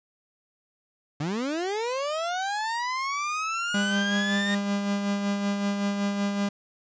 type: linear sweep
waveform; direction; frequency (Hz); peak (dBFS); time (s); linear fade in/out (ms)
30% pulse; up; 138.59 to 1853; -24; 1.2-4.55; 5
type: tone with tremolo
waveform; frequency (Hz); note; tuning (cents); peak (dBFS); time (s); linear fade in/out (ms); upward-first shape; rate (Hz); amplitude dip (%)
45% pulse; 201.3; G3; +46; -23; 3.74-6.49; 5; sine; 5.3; 40
effects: resampled to 16000 Hz